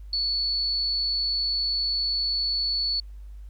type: tone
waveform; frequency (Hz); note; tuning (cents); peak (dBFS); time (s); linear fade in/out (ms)
sine; 4435; C#8; 0; -23; 0.13-3; 2
effects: added 50 Hz sine -38 dBFS peak until 3.49 s + pink hiss -67 dBFS RMS until 3.49 s